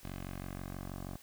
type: tone with low-pass filter sweep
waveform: 10% pulse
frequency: 46.25 Hz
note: F#1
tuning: in tune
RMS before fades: -43 dBFS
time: 0.03-1.17 s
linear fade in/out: 10 ms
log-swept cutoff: 3500 to 1000 Hz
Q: 1.1
effects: white hiss -58 dBFS RMS until 1.22 s